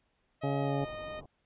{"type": "tone with pitch glide", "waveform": "sawtooth", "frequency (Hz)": [633, 616.8], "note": ["D#5", "D#5"], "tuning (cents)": [30, -15], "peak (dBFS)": -35, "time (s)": [0.41, 1.21], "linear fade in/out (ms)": 20, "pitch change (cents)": -45, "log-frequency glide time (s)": [0.61, 0.74]}
{"type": "harmonic tone", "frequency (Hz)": 139.7, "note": "C#3", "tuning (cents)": 14, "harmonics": [1, 2, 3, 4, 5, 6], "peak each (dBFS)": [-32, -35, -37, -38, -39, -40], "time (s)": [0.43, 0.85], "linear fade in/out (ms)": 10}
{"type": "low-pass noise", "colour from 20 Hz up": "pink", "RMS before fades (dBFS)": -49, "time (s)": [0.8, 1.26], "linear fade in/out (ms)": 5, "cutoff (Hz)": 990, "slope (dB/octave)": 48}
{"effects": ["pink hiss -75 dBFS RMS until 1.45 s", "resampled to 8000 Hz"]}